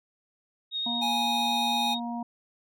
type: tone with vibrato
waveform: sine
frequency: 3729 Hz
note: A#7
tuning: in tune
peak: -28 dBFS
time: 0.71-2 s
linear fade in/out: 50 ms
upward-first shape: sine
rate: 8.9 Hz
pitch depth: 8 cents each way
type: harmonic tone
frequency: 236.4 Hz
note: A#3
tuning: 24 cents sharp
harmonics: 1 / 3 / 4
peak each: -32 / -37 / -38 dBFS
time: 0.86-2.23 s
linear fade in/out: 5 ms
type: tone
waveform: square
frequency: 830.6 Hz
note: G#5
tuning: in tune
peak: -28 dBFS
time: 1.01-1.95 s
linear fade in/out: 20 ms
effects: none